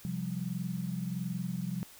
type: chord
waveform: sine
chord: C suspended fourth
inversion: none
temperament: equal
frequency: 130.81 / 174.61 / 196 Hz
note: C3 / F3 / G3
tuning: 0 / 0 / 0 cents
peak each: -39 / -35 / -38 dBFS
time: 0.05-1.83 s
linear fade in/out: 0 ms
effects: white hiss -54 dBFS RMS until 1.99 s